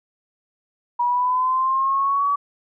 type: linear sweep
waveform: sine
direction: up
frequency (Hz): 961 to 1144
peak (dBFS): -17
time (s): 0.99-2.36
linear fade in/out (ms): 10
effects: none